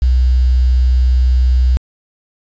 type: tone with quantisation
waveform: sine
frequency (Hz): 62.8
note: B1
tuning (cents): +30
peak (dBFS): -8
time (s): 0.02-1.77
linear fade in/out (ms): 0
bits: 6
effects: resampled to 16000 Hz

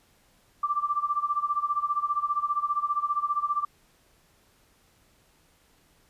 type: tone with tremolo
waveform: sine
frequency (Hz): 1174.7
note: D6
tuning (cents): 0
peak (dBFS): -21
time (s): 0.63-3.65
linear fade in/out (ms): 5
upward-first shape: sine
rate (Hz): 15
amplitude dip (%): 85
effects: pink hiss -63 dBFS RMS until 6.09 s + resampled to 32000 Hz

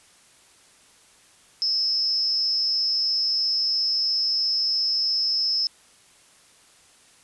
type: tone with amplitude modulation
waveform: sine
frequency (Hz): 5200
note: E8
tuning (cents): -24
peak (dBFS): -17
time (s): 1.62-5.67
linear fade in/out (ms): 0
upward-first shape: sine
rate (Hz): 257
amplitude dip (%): 75
effects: white hiss -55 dBFS RMS until 7.23 s + resampled to 24000 Hz

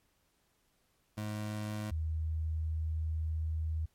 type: tone pair in turn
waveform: 25% pulse / sine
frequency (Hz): 106.1 / 79.3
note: G#2 / D#2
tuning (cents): +38 / +33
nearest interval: perfect fourth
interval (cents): 505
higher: first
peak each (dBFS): -32 / -31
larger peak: second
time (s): 1.17-1.91 / 1.91-3.86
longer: second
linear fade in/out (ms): 10
effects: pink hiss -74 dBFS RMS until 3.94 s + MP3 64 kbps

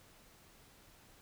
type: silence
effects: pink hiss -62 dBFS RMS until 1.21 s

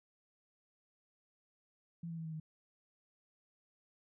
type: tone with pitch steps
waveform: sine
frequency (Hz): 168.4 / 165.41 / 162.48 / 159.59 / 156.76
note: E3 / E3 / E3 / D#3 / D#3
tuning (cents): +37 / +6 / -25 / +44 / +13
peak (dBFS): -40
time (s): 2.03-2.4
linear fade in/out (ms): 5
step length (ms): 74
effects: none

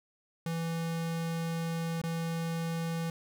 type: tone with dropouts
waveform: square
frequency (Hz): 165.6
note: E3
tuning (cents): +8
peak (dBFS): -32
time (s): 0.46-3.1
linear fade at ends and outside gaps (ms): 2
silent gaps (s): 2.016-2.037
effects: none

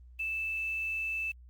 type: tone with quantisation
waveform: sine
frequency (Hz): 2637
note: E7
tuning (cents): 0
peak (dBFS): -31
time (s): 0.19-1.32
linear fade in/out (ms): 10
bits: 9
effects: added 61 Hz sine -50 dBFS peak until 1.49 s + Opus 32 kbps

